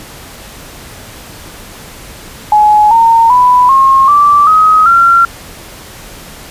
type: tone with pitch steps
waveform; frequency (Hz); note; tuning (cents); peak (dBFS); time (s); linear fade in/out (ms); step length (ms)
sine; 844 / 915.1 / 992.2 / 1075.7 / 1166.3 / 1264.6 / 1371.1; G#5 / A#5 / B5 / C6 / D6 / D#6 / F6; +28 / -32 / +8 / +48 / -12 / +28 / -32; -3; 2.52-5.25; 2; 390
effects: pink hiss -31 dBFS RMS until 6.5 s + resampled to 32000 Hz